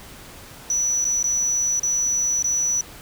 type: tone with dropouts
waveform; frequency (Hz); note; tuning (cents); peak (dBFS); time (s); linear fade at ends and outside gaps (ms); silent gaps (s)
sine; 5920; F#8; 0; -16; 0.7-2.81; 2; 1.044-1.051 / 1.228-1.241 / 1.796-1.832 / 2.425-2.443
effects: tanh soft clip ceiling -18 dBFS + pink hiss -42 dBFS RMS until 3.01 s